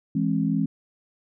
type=chord; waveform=sine; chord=E augmented; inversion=none; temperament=equal with one note detuned; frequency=164.81 / 207.7 / 267.9 Hz; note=E3 / G#3 / B#3; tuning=0 / 0 / +41 cents; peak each=-25 dBFS; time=0.15-0.66 s; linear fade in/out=5 ms; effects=none